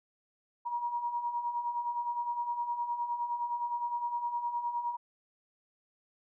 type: beating tone pair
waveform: sine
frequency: 947 / 956.7 Hz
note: A#5 / A#5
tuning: +27 / +45 cents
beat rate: 9.7 Hz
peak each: -39 / -32 dBFS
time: 0.65-4.97 s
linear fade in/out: 20 ms
effects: none